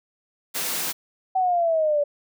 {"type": "high-pass noise", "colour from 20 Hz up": "white", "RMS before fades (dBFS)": -27, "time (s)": [0.54, 0.93], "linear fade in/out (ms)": 20, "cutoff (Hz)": 140, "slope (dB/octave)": 96}
{"type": "exponential sweep", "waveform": "sine", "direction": "down", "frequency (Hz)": [762, 573], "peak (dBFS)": -18, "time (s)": [1.35, 2.04], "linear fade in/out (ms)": 10}
{"effects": []}